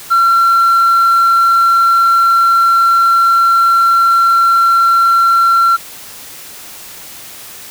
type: tone with tanh clipping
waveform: sine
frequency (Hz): 1362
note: F6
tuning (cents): -44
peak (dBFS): -7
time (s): 0.1-5.77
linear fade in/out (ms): 20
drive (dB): 1
effects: white hiss -32 dBFS RMS until 7.7 s